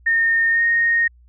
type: tone with pitch glide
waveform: sine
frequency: 1830 to 1856.6 Hz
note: A#6 to A#6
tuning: -32 to -7 cents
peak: -14 dBFS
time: 0.06-1.08 s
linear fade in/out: 10 ms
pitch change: +25 cents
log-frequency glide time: 0.51-0.62 s
effects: added 60 Hz sine -47 dBFS peak until 1.28 s